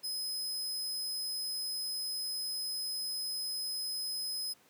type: tone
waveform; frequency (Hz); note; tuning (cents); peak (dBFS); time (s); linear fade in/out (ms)
sawtooth; 5070; D#8; +32; -32; 0.03-4.54; 20
effects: pink hiss -64 dBFS RMS until 4.69 s + high-pass 200 Hz 12 dB/octave